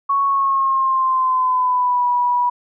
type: tone with pitch glide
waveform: sine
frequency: 1108.7 to 976.4 Hz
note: C#6 to B5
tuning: 0 to -20 cents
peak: -14 dBFS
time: 0.09-2.5 s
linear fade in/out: 10 ms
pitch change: -220 cents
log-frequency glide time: 0.25-2.07 s
effects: none